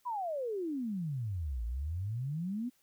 sine exponential two-way sweep, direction down then up, 1023 to 54.8 to 256.8 Hz, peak -33 dBFS, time 0.05-2.7 s, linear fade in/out 20 ms, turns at 1.64 s, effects white hiss -71 dBFS RMS until 2.82 s

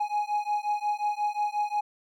triangle beating tone pair, 830.6 / 836.2 Hz, G#5 / G#5, 0 / +12 cents, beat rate 5.6 Hz, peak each -27 dBFS, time 0-1.81 s, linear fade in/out 10 ms, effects none

